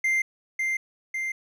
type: tone with echo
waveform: triangle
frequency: 2093 Hz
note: C7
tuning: in tune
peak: -19 dBFS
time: 0.04-0.22 s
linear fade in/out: 5 ms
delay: 550 ms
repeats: 2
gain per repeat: -3 dB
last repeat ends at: 1.32 s
effects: none